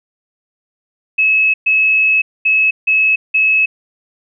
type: tone bursts at uneven times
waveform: sine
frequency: 2583 Hz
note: E7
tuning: 36 cents flat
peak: -9 dBFS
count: 5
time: 1.18-1.54 / 1.66-2.22 / 2.45-2.71 / 2.87-3.16 / 3.34-3.66 s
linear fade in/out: 10 ms
effects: none